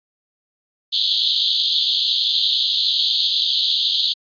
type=band-pass noise; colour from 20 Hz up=pink; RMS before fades=-19 dBFS; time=0.92-4.14 s; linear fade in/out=20 ms; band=3200 to 4500 Hz; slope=96 dB/octave; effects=resampled to 11025 Hz